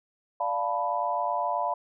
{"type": "chord", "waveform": "sine", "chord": "B half-diminished seventh", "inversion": "first", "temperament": "equal", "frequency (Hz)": [587.3, 698.5, 880, 987.8], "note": ["D5", "F5", "A5", "B5"], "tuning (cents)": [0, 0, 0, 0], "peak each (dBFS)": [-33, -30, -32, -29], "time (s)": [0.4, 1.74], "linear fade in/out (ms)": 5, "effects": []}